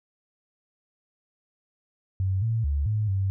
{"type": "tone with pitch steps", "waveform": "sine", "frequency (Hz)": [95, 113.3, 71.4, 106.9, 96.7], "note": ["F#2", "A#2", "D2", "A2", "G2"], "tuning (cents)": [46, -49, -48, -49, -23], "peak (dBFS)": -22, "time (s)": [2.2, 3.3], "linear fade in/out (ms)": 0, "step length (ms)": 220, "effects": []}